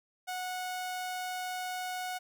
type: tone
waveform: sawtooth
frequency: 734 Hz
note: F#5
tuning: 14 cents flat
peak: -31 dBFS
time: 0.27-2.19 s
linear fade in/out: 20 ms
effects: none